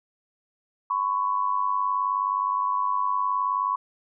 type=tone pair together; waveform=sine; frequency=1008 / 1107.3 Hz; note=B5 / C#6; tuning=+35 / -2 cents; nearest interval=major second; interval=163 cents; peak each=-25 dBFS; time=0.9-3.76 s; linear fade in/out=5 ms; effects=none